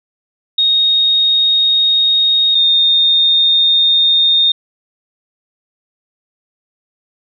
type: tone pair in turn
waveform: sine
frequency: 3729 / 3667 Hz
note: A#7 / A#7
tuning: 0 / -29 cents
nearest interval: unison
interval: 29 cents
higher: first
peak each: -9 / -8 dBFS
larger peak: second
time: 0.58-2.55 / 2.55-4.52 s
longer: neither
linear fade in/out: 5 ms
effects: none